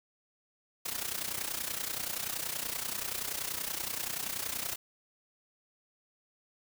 white noise with amplitude modulation, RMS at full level -33 dBFS, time 0.85-4.76 s, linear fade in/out 10 ms, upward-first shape sine, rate 30.5 Hz, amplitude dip 75%, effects none

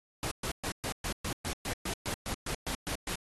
pink noise bursts, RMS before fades -35 dBFS, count 15, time 0.23-3.155 s, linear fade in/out 0 ms, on 83 ms, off 120 ms, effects AAC 32 kbps

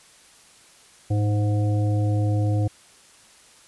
harmonic tone with a mistuned harmonic, 103.83 Hz, G#2, in tune, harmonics 1 / 3 / 5 / 7, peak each -19 / -29 / -33 / -36 dBFS, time 1.1-2.68 s, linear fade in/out 10 ms, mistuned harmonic 1, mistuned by +29 cents, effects white hiss -52 dBFS RMS until 3.67 s + resampled to 24000 Hz

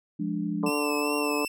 sine chord, D diminished, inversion first, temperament equal, 174.61 / 207.7 / 293.7 Hz, F3 / Ab3 / D4, 0 / 0 / 0 cents, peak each -31 / -31 / -31 dBFS, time 0.19-0.7 s, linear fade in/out 10 ms
harmonic tone, 146.83 Hz, D3, in tune, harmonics 2 / 3 / 4 / 5 / 6 / 7 / 8, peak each -29 / -30 / -35 / -39 / -37 / -33 / -39 dBFS, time 0.63-1.45 s, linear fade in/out 2 ms
sawtooth tone with vibrato, 2664 Hz, E7, 18 cents sharp, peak -28 dBFS, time 0.66-1.48 s, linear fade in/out 5 ms, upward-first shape triangle, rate 2.5 Hz, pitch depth 57 cents each way
effects none

